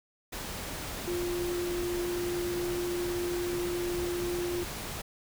sine tone in noise, 351 Hz, F4, 9 cents sharp, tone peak -30 dBFS, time 1.07-4.64 s, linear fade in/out 10 ms, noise pink, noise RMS -38 dBFS, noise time 0.32-5.02 s, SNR +5 dB, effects none

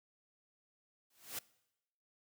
white noise with exponential growth, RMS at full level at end -38 dBFS, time 1.1-1.39 s, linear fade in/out 5 ms, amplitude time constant 62 ms, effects noise-tail reverb RT60 0.9 s tail -22 dB re dry + high-pass 100 Hz 12 dB/octave

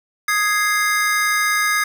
square chord, Ab major, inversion second, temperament equal, 1244.5 / 1661.2 / 2093 Hz, Eb6 / Ab6 / C7, 0 / 0 / 0 cents, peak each -22 / -21 / -21 dBFS, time 0.28-1.84 s, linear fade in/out 5 ms, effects none

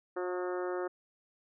harmonic tone with a mistuned harmonic, 180 Hz, F#3, 47 cents flat, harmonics 2 / 3 / 4 / 5 / 6 / 7 / 8 / 9 / 10, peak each -34 / -39 / -44 / -47 / -48 / -45 / -48 / -52 / -53 dBFS, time 0.16-0.88 s, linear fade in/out 10 ms, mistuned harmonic 6, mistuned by +31 cents, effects none

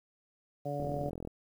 harmonic tone, 143.9 Hz, D3, 35 cents flat, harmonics 1 / 2 / 3 / 4 / 5, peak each -38 / -42 / -43 / -37 / -40 dBFS, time 0.65-1.1 s, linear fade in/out 10 ms
click train, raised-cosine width 2 ms, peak -27 dBFS, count 21, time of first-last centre 0.8-1.274 s, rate 42.2 Hz
effects 10-bit

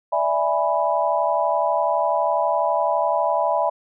sine chord, E dominant seventh, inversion third, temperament equal, 587.3 / 659.3 / 830.6 / 987.8 Hz, D5 / E5 / G#5 / B5, 0 / 0 / 0 / 0 cents, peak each -24 / -22 / -24 / -23 dBFS, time 0.12-3.7 s, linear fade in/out 10 ms, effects none

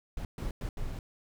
brown noise bursts at uneven times, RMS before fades -35 dBFS, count 4, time 0.17-0.25 / 0.38-0.51 / 0.61-0.69 / 0.77-0.99 s, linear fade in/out 2 ms, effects none

